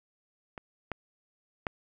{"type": "clicks", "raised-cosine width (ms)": 0.5, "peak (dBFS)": [-25, -18, -15], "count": 3, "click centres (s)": [0.578, 0.917, 1.668], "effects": []}